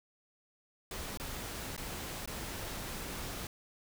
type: noise with dropouts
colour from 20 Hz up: pink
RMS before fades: -41 dBFS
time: 0.91-3.47 s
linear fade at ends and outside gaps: 2 ms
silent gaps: 1.174-1.198 / 1.765-1.777 / 2.259-2.275 s
effects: none